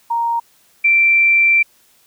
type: tone pair in turn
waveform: sine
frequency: 932.3 / 2349 Hz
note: A#5 / D7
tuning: 0 / 0 cents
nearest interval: octave + major third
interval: 1600 cents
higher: second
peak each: -15 / -9 dBFS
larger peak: second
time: 0.1-0.4 / 0.84-1.63 s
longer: second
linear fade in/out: 10 ms
effects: white hiss -54 dBFS RMS until 2.06 s